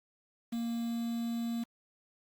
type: tone with quantisation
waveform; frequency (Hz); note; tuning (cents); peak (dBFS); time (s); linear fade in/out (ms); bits
triangle; 233.1; A#3; 0; -30; 0.52-1.64; 10; 8
effects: Opus 48 kbps